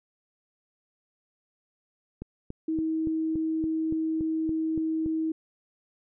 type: click train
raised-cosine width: 3 ms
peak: -23 dBFS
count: 11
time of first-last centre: 2.22-5.061 s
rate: 3.52 Hz
type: tone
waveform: sine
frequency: 319.1 Hz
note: D#4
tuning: 44 cents sharp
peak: -25 dBFS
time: 2.68-5.32 s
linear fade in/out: 5 ms
effects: none